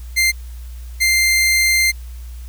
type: tone pair in turn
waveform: sawtooth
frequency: 2093 / 2093 Hz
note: C7 / C7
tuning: 0 / 0 cents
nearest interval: unison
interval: 0 cents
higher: neither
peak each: -9 dBFS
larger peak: neither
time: 0.16-0.32 / 1-1.92 s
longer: second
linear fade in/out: 20 ms
effects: added 60 Hz sine -29 dBFS peak until 2.48 s + white hiss -48 dBFS RMS until 2.48 s